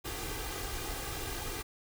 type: noise with comb filter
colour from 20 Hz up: pink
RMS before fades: -38 dBFS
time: 0.04-1.63 s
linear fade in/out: 20 ms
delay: 2.5 ms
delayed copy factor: +0.7
effects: none